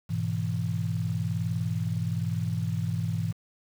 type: chord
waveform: sine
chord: E major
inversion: first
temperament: equal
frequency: 103.83 / 123.47 / 164.81 Hz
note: G#2 / B2 / E3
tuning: 0 / 0 / 0 cents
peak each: -30 / -32 / -30 dBFS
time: 0.09-3.33 s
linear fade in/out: 20 ms
effects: 8-bit